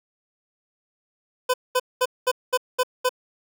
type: tone bursts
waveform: 25% pulse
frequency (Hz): 505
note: B4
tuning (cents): +39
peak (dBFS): -14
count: 7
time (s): 1.49-3.093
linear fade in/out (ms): 10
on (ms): 49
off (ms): 210
effects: none